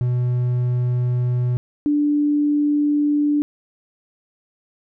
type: tone pair in turn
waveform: triangle / sine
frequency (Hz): 123.47 / 293.7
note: B2 / D4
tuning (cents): 0 / 0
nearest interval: octave + minor third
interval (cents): 1500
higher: second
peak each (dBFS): -15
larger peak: neither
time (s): 0.01-1.57 / 1.86-3.42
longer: neither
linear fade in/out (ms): 0
effects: none